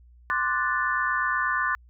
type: chord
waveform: sine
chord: D dominant seventh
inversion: third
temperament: equal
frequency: 1046.5 / 1174.7 / 1480 / 1760 Hz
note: C6 / D6 / F#6 / A6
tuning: 0 / 0 / 0 / 0 cents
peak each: -29 / -29 / -28 / -27 dBFS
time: 0.3-1.75 s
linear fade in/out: 0 ms
effects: added 60 Hz sine -50 dBFS peak until 1.89 s